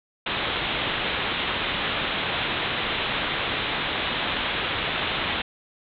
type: low-pass noise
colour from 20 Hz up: white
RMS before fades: -27 dBFS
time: 0.26-5.42 s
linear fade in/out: 5 ms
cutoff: 3800 Hz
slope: 96 dB/octave
effects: none